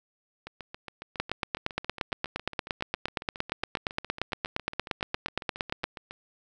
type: two click trains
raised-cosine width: 0.3 ms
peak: -23 / -11 dBFS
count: 42 / 41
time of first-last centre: 0.47-6.11 / 1.2-5.84 s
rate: 7.27 / 8.62 Hz
effects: none